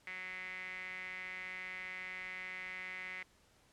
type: tone with band-pass filter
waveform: sawtooth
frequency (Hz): 185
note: F#3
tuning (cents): 0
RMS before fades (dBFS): -45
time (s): 0.07-3.23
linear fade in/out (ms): 2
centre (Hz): 2100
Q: 9.8
effects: pink hiss -68 dBFS RMS until 3.72 s + low-pass 10000 Hz 12 dB/octave